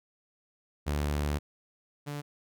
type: tone pair in turn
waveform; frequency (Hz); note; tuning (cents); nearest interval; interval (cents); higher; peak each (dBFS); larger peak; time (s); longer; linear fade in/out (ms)
sawtooth; 73.42 / 145.49; D2 / D3; 0 / -16; octave; 1184; second; -24 / -31; first; 0.86-1.39 / 2.06-2.22; first; 20
effects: none